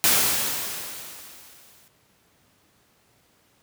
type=noise with exponential decay; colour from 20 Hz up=white; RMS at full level=-17 dBFS; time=0.04-1.88 s; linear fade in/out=0 ms; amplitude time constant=400 ms; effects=pink hiss -62 dBFS RMS until 3.62 s + high-pass 80 Hz 12 dB/octave